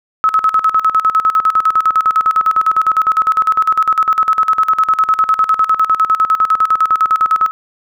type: tone with tremolo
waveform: sine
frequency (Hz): 1290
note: E6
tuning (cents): -38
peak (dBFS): -7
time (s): 0.24-7.51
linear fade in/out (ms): 0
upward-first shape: square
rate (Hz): 9.9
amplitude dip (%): 80
effects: none